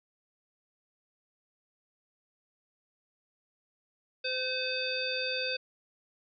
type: harmonic tone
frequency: 514 Hz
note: C5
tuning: 31 cents flat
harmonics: 1 / 3 / 5 / 7 / 9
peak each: -36 / -39 / -35 / -38 / -36 dBFS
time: 4.24-5.57 s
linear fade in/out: 10 ms
effects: none